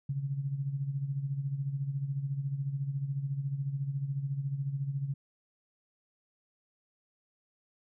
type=tone with tremolo; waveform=sine; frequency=138.59 Hz; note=C#3; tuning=in tune; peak=-28 dBFS; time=0.09-5.14 s; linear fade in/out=5 ms; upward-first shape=sine; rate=14 Hz; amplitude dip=65%; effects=none